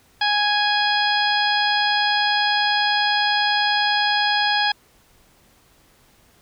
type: harmonic tone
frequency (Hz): 830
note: G#5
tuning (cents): -1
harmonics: 1 / 2 / 3 / 4 / 5 / 6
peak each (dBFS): -21 / -22 / -29 / -24 / -29 / -26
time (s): 0.21-4.72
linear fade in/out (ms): 5
effects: pink hiss -56 dBFS RMS until 6.41 s